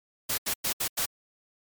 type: noise bursts at uneven times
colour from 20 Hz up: white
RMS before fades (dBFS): -28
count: 5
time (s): 0.29-0.38 / 0.46-0.54 / 0.64-0.73 / 0.8-0.88 / 0.97-1.06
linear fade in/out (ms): 10
effects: MP3 96 kbps